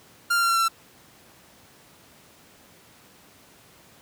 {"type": "tone with pitch steps", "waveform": "45% pulse", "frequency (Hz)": [1396.9, 1385.6, 1374.5, 1363.4, 1352.4, 1341.5], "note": ["F6", "F6", "F6", "F6", "E6", "E6"], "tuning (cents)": [0, -14, -28, -42, 44, 30], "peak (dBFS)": -19, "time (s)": [0.3, 0.684], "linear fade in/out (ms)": 10, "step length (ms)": 64, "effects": ["pink hiss -53 dBFS RMS until 4.01 s", "high-pass 100 Hz 12 dB/octave"]}